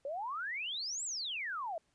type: exponential two-way sweep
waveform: sine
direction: up then down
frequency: 533 to 8010 to 623 Hz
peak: -36 dBFS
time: 0.05-1.78 s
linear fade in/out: 2 ms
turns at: 1.04 s
effects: pink hiss -75 dBFS RMS until 1.94 s + resampled to 22050 Hz